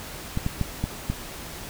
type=clicks; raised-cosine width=5 ms; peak=-12 dBFS; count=5; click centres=0.374 / 0.464 / 0.613 / 0.84 / 1.1 s; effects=pink hiss -38 dBFS RMS until 1.69 s